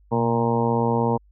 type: harmonic tone with a mistuned harmonic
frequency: 116.54 Hz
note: A#2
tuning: in tune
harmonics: 1 / 2 / 3 / 4 / 5 / 6 / 7 / 8 / 9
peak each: -25 / -24 / -31 / -24 / -31 / -35 / -29 / -26 / -37 dBFS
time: 0.11-1.18 s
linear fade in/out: 20 ms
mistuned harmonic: 1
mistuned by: +79 cents
effects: added 50 Hz sine -52 dBFS peak until 1.31 s